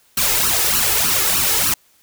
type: noise with flanger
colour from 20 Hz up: white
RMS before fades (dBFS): -17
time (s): 0.17-1.74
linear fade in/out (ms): 5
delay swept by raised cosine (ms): 0.69 to 2.39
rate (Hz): 3.3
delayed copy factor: +0.8
effects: white hiss -56 dBFS RMS until 2.02 s